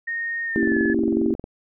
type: tone with pitch glide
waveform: sine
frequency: 1851 to 1717.1 Hz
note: A#6 to A6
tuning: -13 to -43 cents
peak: -24 dBFS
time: 0.07-0.94 s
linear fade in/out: 10 ms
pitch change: -130 cents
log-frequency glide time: 0.45-0.78 s
type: chord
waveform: sine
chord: A# diminished seventh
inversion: none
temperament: equal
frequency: 233.1 / 277.2 / 329.6 / 392 Hz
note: A#3 / C#4 / E4 / G4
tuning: 0 / 0 / 0 / 0 cents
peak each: -23 / -25 / -22 / -25 dBFS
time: 0.56-1.34 s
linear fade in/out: 0 ms
type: click train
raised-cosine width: 2 ms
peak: -20 dBFS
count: 19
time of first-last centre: 0.63-1.441 s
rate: 22.2 Hz
effects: none